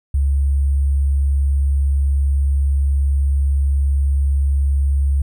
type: tone with sample-and-hold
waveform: sine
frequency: 69.4 Hz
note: C#2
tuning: 3 cents sharp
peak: -13 dBFS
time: 0.14-5.22 s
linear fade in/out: 5 ms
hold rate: 8820 Hz
effects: none